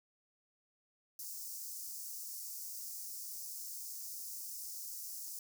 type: high-pass noise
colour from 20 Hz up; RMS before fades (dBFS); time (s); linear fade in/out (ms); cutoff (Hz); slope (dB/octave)
white; -45; 1.19-5.39; 2; 5000; 48
effects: none